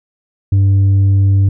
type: tone with tanh clipping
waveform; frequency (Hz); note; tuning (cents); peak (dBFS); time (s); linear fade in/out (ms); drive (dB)
sine; 98; G2; 0; -8; 0.52-1.49; 5; 3
effects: none